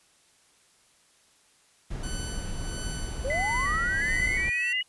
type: noise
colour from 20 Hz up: brown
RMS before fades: -33 dBFS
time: 1.9-4.5 s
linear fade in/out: 10 ms
type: tone with tremolo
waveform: 5% pulse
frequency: 1502 Hz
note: F#6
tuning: 26 cents sharp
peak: -24 dBFS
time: 2.03-4.73 s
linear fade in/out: 5 ms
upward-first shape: sine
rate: 1.5 Hz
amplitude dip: 60%
type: linear sweep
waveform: sine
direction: up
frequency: 493.9 to 2920 Hz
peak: -28 dBFS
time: 3.24-4.83 s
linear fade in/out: 10 ms
type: tone with vibrato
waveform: sine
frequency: 1975.5 Hz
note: B6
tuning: in tune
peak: -27 dBFS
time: 3.3-4.81 s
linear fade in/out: 2 ms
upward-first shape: square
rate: 1.4 Hz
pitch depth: 37 cents each way
effects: white hiss -62 dBFS RMS until 4.88 s + resampled to 24000 Hz